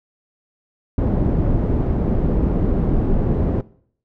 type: low-pass noise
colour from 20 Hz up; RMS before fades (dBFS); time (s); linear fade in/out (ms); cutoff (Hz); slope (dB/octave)
pink; -18; 0.98-3.61; 2; 390; 12
effects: noise-tail reverb RT60 0.6 s tail -21 dB re dry